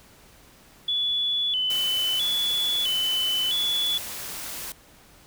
sine tone with vibrato, 3217 Hz, G7, 44 cents sharp, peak -22 dBFS, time 0.88-3.98 s, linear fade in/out 5 ms, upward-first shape square, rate 0.76 Hz, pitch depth 110 cents each way
white noise, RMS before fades -35 dBFS, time 1.7-4.72 s, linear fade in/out 2 ms
effects pink hiss -53 dBFS RMS until 5.26 s

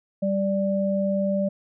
sine tone pair together, 195.99 / 587.3 Hz, G3 / D5, 0 / 0 cents, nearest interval octave + perfect fifth, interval 1900 cents, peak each -23 / -24 dBFS, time 0.22-1.49 s, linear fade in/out 10 ms, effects none

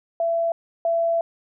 sine tone pair in turn, 670 / 670 Hz, E5 / E5, +28 / +28 cents, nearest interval unison, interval 0 cents, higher neither, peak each -19 / -18 dBFS, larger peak second, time 0.2-0.52 / 0.85-1.21 s, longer second, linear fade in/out 2 ms, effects none

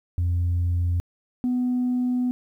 sine tone pair in turn, 87.31 / 248.8 Hz, F2 / B3, 0 / +13 cents, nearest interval octave + tritone, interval 1813 cents, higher second, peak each -18 / -19 dBFS, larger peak first, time 0.18-1 / 1.44-2.31 s, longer second, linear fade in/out 0 ms, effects tanh soft clip ceiling -18 dBFS + 10-bit

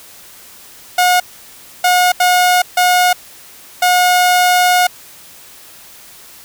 sawtooth tone bursts at uneven times, 722 Hz, F#5, 43 cents flat, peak -5 dBFS, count 5, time 0.98-1.2 / 1.84-2.12 / 2.2-2.62 / 2.77-3.13 / 3.82-4.87 s, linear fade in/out 5 ms, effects white hiss -39 dBFS RMS until 6.44 s

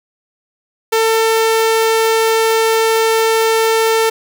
sawtooth tone, 447.8 Hz, A4, 30 cents sharp, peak -7 dBFS, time 0.92-4.1 s, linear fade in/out 10 ms, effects none

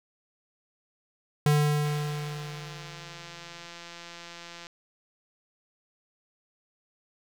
square tone with exponential decay, 148.4 Hz, D3, 18 cents sharp, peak -19 dBFS, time 1.46-3.67 s, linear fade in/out 2 ms, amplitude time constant 480 ms
click train, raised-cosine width 0.2 ms, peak -26 dBFS, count 483, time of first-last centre 1.85-4.669 s, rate 171 Hz
effects none

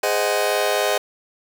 sawtooth chord, Ab dominant seventh, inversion none, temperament just, 415.3 / 519.1 / 623 / 747.5 Hz, Ab4 / C5 / Eb5 / Gb5, 0 / -14 / +2 / +17 cents, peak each -20 / -20 / -18 / -22 dBFS, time 0.03-0.98 s, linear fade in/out 5 ms, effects none

